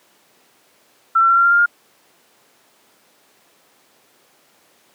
sine tone with pitch steps, 1341 / 1352.7 / 1364.4 / 1376.3 / 1388.3 / 1400.4 / 1412.6 Hz, E6 / E6 / F6 / F6 / F6 / F6 / F6, +29 / +44 / -41 / -26 / -11 / +4 / +19 cents, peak -10 dBFS, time 1.15-1.661 s, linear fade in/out 10 ms, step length 73 ms, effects pink hiss -55 dBFS RMS until 4.94 s + high-pass 300 Hz 12 dB/octave

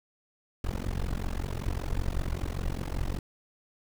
brown noise with amplitude modulation, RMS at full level -27 dBFS, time 0.64-3.19 s, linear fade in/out 2 ms, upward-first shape sine, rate 45.2 Hz, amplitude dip 100%, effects none

